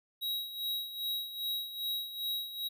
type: tone with tremolo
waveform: square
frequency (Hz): 3835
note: A#7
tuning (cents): +48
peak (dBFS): -32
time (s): 0.21-2.69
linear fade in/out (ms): 20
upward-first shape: sine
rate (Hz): 2.5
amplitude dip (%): 70
effects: none